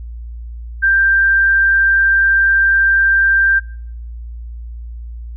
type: tone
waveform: sine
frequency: 1579 Hz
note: G6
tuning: 12 cents sharp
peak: -9 dBFS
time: 0.82-3.6 s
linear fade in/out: 20 ms
effects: noise-tail reverb RT60 0.6 s tail -24 dB re dry + added 58 Hz sine -26 dBFS peak until 5.36 s